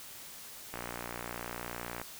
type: click train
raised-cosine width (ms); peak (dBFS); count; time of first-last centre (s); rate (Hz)
0.5; -23; 77; 0.74-2.015; 59.6
effects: white hiss -48 dBFS RMS until 2.19 s